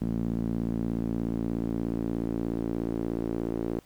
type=tone with band-pass filter sweep; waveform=sawtooth; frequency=56.8 Hz; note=A#1; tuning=44 cents flat; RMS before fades=-30 dBFS; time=0.01-3.79 s; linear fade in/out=0 ms; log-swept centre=220 to 340 Hz; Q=2.4; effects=pink hiss -60 dBFS RMS until 3.85 s